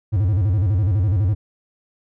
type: tone with vibrato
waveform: triangle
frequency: 97.6 Hz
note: G2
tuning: 7 cents flat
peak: -13 dBFS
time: 0.12-1.35 s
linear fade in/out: 20 ms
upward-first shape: square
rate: 12 Hz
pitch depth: 170 cents each way
effects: none